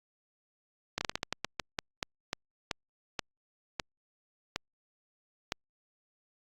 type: slowing click train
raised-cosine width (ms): 0.2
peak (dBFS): -13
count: 17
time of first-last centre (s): 0.98-5.521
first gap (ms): 30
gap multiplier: 1.26
effects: Opus 48 kbps